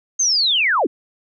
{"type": "linear sweep", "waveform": "sine", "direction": "down", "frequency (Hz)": [6470, 211.6], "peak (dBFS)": -14, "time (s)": [0.19, 0.87], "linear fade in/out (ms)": 10, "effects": []}